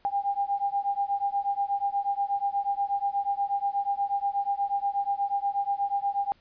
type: beating tone pair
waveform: sine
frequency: 798 / 806.3 Hz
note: G5 / G5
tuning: +31 / +49 cents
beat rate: 8.3 Hz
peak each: -28 / -28 dBFS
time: 0.05-6.32 s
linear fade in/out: 0 ms
effects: pink hiss -63 dBFS RMS until 6.4 s + resampled to 11025 Hz